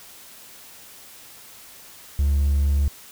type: tone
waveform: triangle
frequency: 71 Hz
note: C#2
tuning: 42 cents sharp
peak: -14 dBFS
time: 2.19-2.88 s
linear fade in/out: 0 ms
effects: tanh soft clip ceiling -11 dBFS + white hiss -45 dBFS RMS until 3.11 s